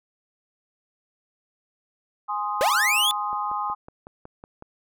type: chord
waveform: sine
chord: Ab major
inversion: none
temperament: equal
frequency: 830.6 / 1046.5 / 1244.5 Hz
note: Ab5 / C6 / Eb6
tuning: 0 / 0 / 0 cents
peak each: -29 dBFS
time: 2.28-3.75 s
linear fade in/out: 20 ms
type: linear sweep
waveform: 45% pulse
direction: up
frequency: 480 to 3520 Hz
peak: -19 dBFS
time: 2.61-3.11 s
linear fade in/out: 0 ms
type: click train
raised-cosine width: 1 ms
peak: -27 dBFS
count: 8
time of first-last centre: 3.33-4.624 s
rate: 5.41 Hz
effects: none